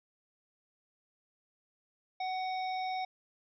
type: harmonic tone with a mistuned harmonic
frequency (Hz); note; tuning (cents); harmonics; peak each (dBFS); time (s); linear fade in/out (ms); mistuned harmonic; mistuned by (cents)
747; F#5; +16; 1 / 3 / 5 / 7; -33 / -43 / -47 / -50; 2.2-3.05; 5; 7; +49
effects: none